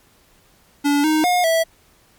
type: tone with pitch steps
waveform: square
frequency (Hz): 287.4 / 310.9 / 717 / 655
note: D4 / D#4 / F5 / E5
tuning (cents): -37 / -1 / +45 / -11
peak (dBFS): -15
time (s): 0.84-1.64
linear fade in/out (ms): 20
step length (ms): 200
effects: pink hiss -55 dBFS RMS until 2.18 s + MP3 96 kbps